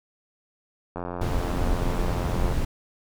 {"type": "click train", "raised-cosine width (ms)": 1, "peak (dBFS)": -18, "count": 139, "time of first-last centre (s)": [0.96, 2.525], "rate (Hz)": 88.2}
{"type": "noise", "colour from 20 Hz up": "brown", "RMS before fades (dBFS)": -25, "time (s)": [1.21, 2.65], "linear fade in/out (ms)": 5}
{"effects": []}